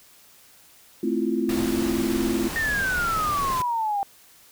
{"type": "chord", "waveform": "sine", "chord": "F major seventh", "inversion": "first", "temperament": "equal", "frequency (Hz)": [220, 261.6, 329.6, 349.2], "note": ["A3", "C4", "E4", "F4"], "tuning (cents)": [0, 0, 0, 0], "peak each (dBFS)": -27, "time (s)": [1.03, 2.49], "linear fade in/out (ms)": 5}
{"type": "noise", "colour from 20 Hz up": "pink", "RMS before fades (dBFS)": -32, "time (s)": [1.49, 3.62], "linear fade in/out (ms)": 2}
{"type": "exponential sweep", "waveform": "sine", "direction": "down", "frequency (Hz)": [1846, 784], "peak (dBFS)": -22, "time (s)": [2.56, 4.03], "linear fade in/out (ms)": 0}
{"effects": ["white hiss -53 dBFS RMS until 4.51 s"]}